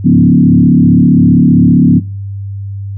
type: tone with frequency modulation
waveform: sine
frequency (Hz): 207.7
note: G#3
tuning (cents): 0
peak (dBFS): -3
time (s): 0.04-2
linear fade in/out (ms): 20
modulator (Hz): 35.3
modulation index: 2
effects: noise-tail reverb RT60 0.4 s tail -19 dB re dry + added 99 Hz sine -18 dBFS peak until 2.97 s